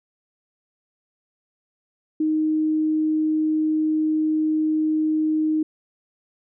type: tone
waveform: sine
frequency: 311.1 Hz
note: D#4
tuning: in tune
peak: -18 dBFS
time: 2.2-5.63 s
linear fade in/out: 5 ms
effects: none